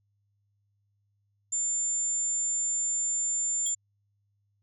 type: tone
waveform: sine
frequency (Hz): 7200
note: A8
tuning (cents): +39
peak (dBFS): -26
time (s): 1.52-3.75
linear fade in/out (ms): 10
type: tone with exponential decay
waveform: square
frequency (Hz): 3322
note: G#7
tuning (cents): 0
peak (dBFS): -32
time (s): 3.66-3.75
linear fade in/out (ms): 5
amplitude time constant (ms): 19
effects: added 101 Hz sine -70 dBFS peak until 4.62 s